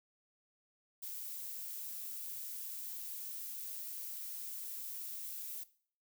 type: noise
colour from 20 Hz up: violet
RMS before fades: -44 dBFS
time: 1.02-5.64 s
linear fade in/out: 10 ms
effects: noise-tail reverb RT60 0.5 s tail -18 dB re dry